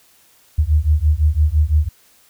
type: beating tone pair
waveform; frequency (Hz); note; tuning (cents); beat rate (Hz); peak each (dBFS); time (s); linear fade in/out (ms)
sine; 73.42 / 79.32; D2 / D#2; 0 / +34; 5.9; -15; 0.58-1.89; 10
effects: white hiss -53 dBFS RMS until 2.29 s